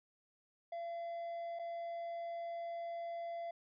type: tone with dropouts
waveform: triangle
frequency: 680 Hz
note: F5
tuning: 46 cents flat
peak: -38 dBFS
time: 0.72-3.51 s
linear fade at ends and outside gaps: 5 ms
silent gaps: 1.59-1.594 s
effects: resampled to 11025 Hz